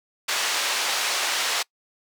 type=band-pass noise; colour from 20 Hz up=white; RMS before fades=-25 dBFS; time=0.28-1.63 s; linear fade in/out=10 ms; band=610 to 5200 Hz; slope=12 dB/octave; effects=noise-tail reverb RT60 0.1 s tail -25 dB re dry